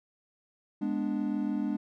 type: chord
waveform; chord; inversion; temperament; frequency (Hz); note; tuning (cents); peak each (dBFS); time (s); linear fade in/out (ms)
triangle; G# diminished; none; equal; 207.7 / 246.9 / 293.7; G#3 / B3 / D4; 0 / 0 / 0; -30 / -32 / -30; 0.81-1.77; 10
effects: none